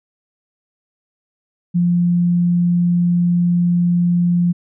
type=tone; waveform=sine; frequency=174.61 Hz; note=F3; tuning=in tune; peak=-12 dBFS; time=1.74-4.53 s; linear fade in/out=20 ms; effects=none